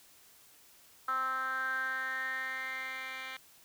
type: tone with band-pass filter sweep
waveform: 10% pulse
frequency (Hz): 261.6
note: C4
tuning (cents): 0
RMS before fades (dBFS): -36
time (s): 1.08-3.37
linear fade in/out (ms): 5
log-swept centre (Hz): 1300 to 2500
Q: 7.4
effects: white hiss -60 dBFS RMS until 3.64 s